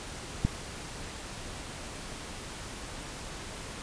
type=click; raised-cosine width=5 ms; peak=-12 dBFS; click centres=0.45 s; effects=pink hiss -41 dBFS RMS until 3.82 s + resampled to 22050 Hz